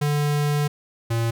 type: tone pair in turn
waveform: square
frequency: 146.83 / 115.33 Hz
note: D3 / A#2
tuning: 0 / -18 cents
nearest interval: major third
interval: 418 cents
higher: first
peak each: -20 / -21 dBFS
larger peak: first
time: 0.01-0.68 / 1.1-1.31 s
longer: first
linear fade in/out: 10 ms
effects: none